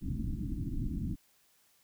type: low-pass noise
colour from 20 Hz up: pink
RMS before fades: -35 dBFS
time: 0.01-1.16 s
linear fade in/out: 20 ms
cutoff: 320 Hz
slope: 96 dB/octave
effects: white hiss -68 dBFS RMS until 1.83 s